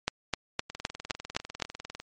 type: two click trains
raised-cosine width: 0.2 ms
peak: -9 / -21 dBFS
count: 7 / 27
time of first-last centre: 0.08-1.622 / 0.7-2 s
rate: 3.89 / 20 Hz
effects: MP3 48 kbps